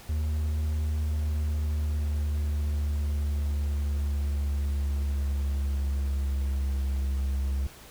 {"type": "tone with pitch glide", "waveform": "triangle", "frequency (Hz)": [76.4, 67.67], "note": ["D#2", "C#2"], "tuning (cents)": [-31, -41], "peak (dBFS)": -23, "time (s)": [0.09, 7.67], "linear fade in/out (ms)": 5, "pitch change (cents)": -210, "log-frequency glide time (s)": [0.85, 6.93], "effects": ["pink hiss -49 dBFS RMS until 7.9 s"]}